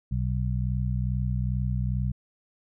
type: harmonic tone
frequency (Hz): 62.4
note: B1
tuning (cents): +19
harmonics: 1 / 2 / 3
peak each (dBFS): -28 / -27 / -33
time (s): 0.11-2.12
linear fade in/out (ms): 10
effects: none